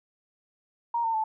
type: tone with pitch steps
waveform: sine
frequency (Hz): 938 / 906 / 875.2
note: A#5 / A#5 / A5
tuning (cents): +11 / -50 / -9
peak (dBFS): -24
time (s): 0.94-1.24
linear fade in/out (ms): 5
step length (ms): 100
effects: none